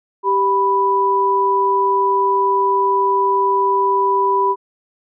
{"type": "tone pair together", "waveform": "sine", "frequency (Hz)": [392, 987.8], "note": ["G4", "B5"], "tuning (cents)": [0, 0], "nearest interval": "octave + major third", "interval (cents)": 1600, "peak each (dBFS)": [-18, -14], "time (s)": [0.23, 4.56], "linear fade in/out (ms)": 50, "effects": []}